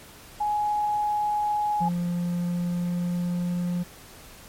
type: tone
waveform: sine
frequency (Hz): 837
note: G#5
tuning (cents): +13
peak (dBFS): -22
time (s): 0.4-1.89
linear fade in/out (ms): 10
type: tone with pitch glide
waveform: triangle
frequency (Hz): 174.61 to 176.33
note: F3 to F3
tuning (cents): 0 to +17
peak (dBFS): -22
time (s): 1.8-3.84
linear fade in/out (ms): 20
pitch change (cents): +17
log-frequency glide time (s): 2.16-3.6
effects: pink hiss -47 dBFS RMS until 4.48 s + MP3 64 kbps